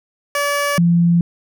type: tone pair in turn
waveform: 15% pulse / sine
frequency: 574 / 171.29 Hz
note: D5 / F3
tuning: -40 / -33 cents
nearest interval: octave + major sixth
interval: 2093 cents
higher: first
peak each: -10 dBFS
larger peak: neither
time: 0.35-0.78 / 0.78-1.21 s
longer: neither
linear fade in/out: 2 ms
effects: none